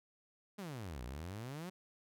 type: exponential two-way sweep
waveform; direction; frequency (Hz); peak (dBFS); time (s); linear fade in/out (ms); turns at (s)
sawtooth; down then up; 214.5 to 57.7 to 191.1; -39; 0.58-1.7; 10; 1.03
effects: none